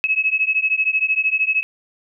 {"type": "beating tone pair", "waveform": "sine", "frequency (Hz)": [2568, 2581], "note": ["E7", "E7"], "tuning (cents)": [-46, -37], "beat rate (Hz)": 13, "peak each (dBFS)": -19, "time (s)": [0.04, 1.63], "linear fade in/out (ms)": 0, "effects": []}